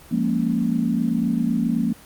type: chord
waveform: sine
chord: Bb minor seventh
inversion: second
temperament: equal with one note detuned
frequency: 174.61 / 205.4 / 233.1 / 277.2 Hz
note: F3 / Ab3 / Bb3 / Db4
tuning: 0 / -19 / 0 / 0 cents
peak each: -25 / -26 / -21 / -27 dBFS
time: 0.11-1.93 s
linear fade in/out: 10 ms
effects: pink hiss -46 dBFS RMS until 2.05 s + Opus 24 kbps